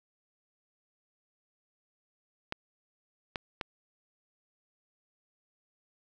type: clicks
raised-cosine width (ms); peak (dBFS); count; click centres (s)
0.3; -17; 3; 2.524 / 3.358 / 3.612
effects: none